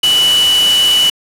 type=tone in noise; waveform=sine; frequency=2960 Hz; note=F#7; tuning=in tune; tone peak=-8 dBFS; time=0.03-1.1 s; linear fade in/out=5 ms; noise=white; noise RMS=-18 dBFS; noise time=0.03-1.1 s; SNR=+7 dB; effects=low-pass 11000 Hz 12 dB/octave